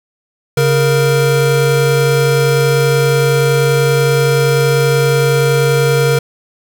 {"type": "tone pair together", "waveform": "square", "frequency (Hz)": [139, 467.5], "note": ["C#3", "A#4"], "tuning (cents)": [5, 5], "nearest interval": "octave + major sixth", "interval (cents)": 2100, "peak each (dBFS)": -13, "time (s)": [0.57, 6.19], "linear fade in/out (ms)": 5, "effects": []}